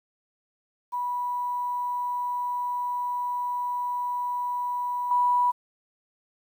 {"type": "tone with level steps", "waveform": "sine", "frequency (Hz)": 980, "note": "B5", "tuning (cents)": -14, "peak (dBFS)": [-26, -19], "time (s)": [0.92, 5.52], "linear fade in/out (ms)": 20, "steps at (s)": 5.11, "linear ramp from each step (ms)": 2, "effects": ["9-bit"]}